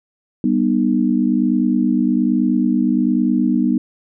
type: chord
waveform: sine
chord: G augmented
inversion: none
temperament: just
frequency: 196 / 245 / 306.2 Hz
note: G3 / B3 / D#4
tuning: 0 / -14 / -28 cents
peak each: -19 / -16 / -19 dBFS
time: 0.44-3.78 s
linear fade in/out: 2 ms
effects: none